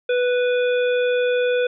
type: harmonic tone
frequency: 493.9 Hz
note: B4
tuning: in tune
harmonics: 1 / 3 / 5 / 7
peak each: -17 / -27 / -31 / -34 dBFS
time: 0.09-1.67 s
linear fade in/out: 5 ms
effects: none